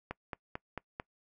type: click train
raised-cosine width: 0.5 ms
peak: -22 dBFS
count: 5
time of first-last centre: 0.11-0.999 s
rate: 4.5 Hz
effects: noise-tail reverb RT60 0.1 s tail -24 dB re dry